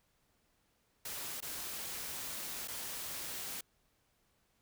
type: noise with dropouts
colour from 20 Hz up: white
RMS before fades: -42 dBFS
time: 1.05-3.61 s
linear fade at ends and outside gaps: 5 ms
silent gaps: 1.405-1.424 / 2.676-2.682 s
effects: pink hiss -75 dBFS RMS until 4.61 s